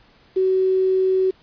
sine tone with quantisation, 376.6 Hz, F#4, 31 cents sharp, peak -15 dBFS, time 0.36-1.31 s, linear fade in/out 10 ms, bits 7, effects pink hiss -54 dBFS RMS until 1.42 s + resampled to 11025 Hz

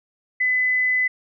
sine tone, 2010 Hz, B6, 30 cents sharp, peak -17 dBFS, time 0.4-1.08 s, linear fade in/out 10 ms, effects none

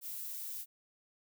violet noise, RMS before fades -42 dBFS, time 0.01-0.66 s, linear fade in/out 50 ms, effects none

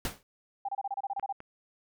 pink noise with exponential decay, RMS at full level -30 dBFS, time 0.05-0.23 s, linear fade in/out 1 ms, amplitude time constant 37 ms
sine tone bursts, 794 Hz, G5, 22 cents sharp, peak -30 dBFS, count 11, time 0.65-1.326 s, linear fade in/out 5 ms, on 36 ms, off 28 ms
clicks, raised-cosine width 0.5 ms, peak -25 / -29 dBFS, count 2, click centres 1.197 / 1.404 s
effects none

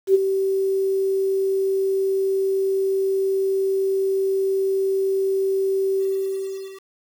sine tone with ADSR envelope, 386.4 Hz, G4, 25 cents flat, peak -9 dBFS, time 0.07-6.84 s, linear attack 76 ms, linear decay 21 ms, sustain -9 dB, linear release 850 ms, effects 7-bit

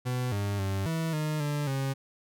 40% pulse tone with pitch steps, 125.3 / 101.1 / 97.2 / 162.7 / 153.3 / 146.8 / 135.4 Hz, B2 / G#2 / G2 / E3 / D#3 / D3 / C#3, +25 / -46 / -14 / -22 / -25 / 0 / -40 cents, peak -27 dBFS, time 0.05-1.94 s, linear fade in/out 20 ms, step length 270 ms, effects none

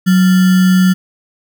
sine tone with sample-and-hold, 185 Hz, F#3, in tune, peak -6 dBFS, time 0.06-0.94 s, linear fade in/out 20 ms, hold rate 1575 Hz, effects none

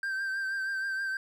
triangle tone with vibrato, 1568 Hz, G6, in tune, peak -28 dBFS, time 0.03-1.17 s, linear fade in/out 2 ms, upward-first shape triangle, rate 6.3 Hz, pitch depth 40 cents each way, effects none

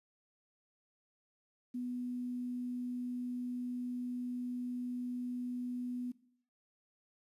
sine tone with quantisation, 246.9 Hz, B3, in tune, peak -36 dBFS, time 1.74-6.12 s, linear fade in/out 10 ms, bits 11, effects noise-tail reverb RT60 0.6 s tail -18 dB re dry + resampled to 32000 Hz

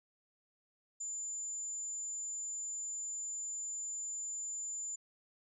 sine tone, 7090 Hz, A8, 12 cents sharp, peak -38 dBFS, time 1-4.96 s, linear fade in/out 10 ms, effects none

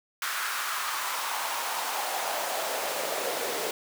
pink noise with high-pass filter sweep, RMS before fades -31 dBFS, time 0.22-3.71 s, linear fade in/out 2 ms, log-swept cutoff 1400 to 450 Hz, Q 2.6, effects none

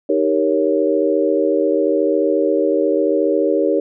sine chord, Eb dominant seventh, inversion none, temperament equal, 311.1 / 392 / 466.2 / 554.4 Hz, Eb4 / G4 / Bb4 / Db5, 0 / 0 / 0 / 0 cents, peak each -19 dBFS, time 0.09-3.8 s, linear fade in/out 5 ms, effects none

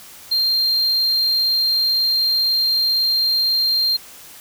triangle tone, 4186 Hz, C8, in tune, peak -14 dBFS, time 0.31-3.97 s, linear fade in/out 10 ms, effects white hiss -41 dBFS RMS until 4.4 s

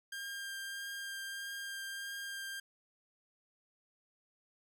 sawtooth tone with vibrato, 1600 Hz, G6, 35 cents sharp, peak -37 dBFS, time 0.12-2.6 s, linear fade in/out 5 ms, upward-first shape triangle, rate 1.6 Hz, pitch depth 12 cents each way, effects none

